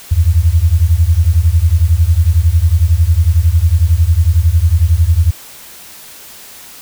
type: beating tone pair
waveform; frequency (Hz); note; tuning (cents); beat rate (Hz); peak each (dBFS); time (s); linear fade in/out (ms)
sine; 77.78 / 88.78; D#2 / F2; 0 / +29; 11; -10; 0.11-5.31; 10
effects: white hiss -35 dBFS RMS until 6.81 s